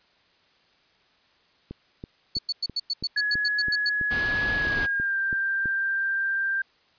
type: click train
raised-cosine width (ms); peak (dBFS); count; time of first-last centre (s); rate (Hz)
3; -23; 13; 1.71-5.657; 3.04
type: tone bursts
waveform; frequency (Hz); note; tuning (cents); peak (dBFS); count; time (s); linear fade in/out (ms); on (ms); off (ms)
sine; 4439; C#8; +2; -23; 12; 2.35-3.894; 5; 37; 100
type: tone with pitch glide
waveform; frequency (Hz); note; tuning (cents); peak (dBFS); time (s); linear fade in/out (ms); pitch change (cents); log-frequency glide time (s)
sine; 1685 to 1581.3; G#6 to G6; +25 to +15; -23; 3.16-6.62; 5; -110; 4.56-5.17
type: noise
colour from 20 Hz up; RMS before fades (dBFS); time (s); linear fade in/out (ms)
pink; -32; 4.1-4.87; 20
effects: white hiss -62 dBFS RMS until 6.98 s + resampled to 11025 Hz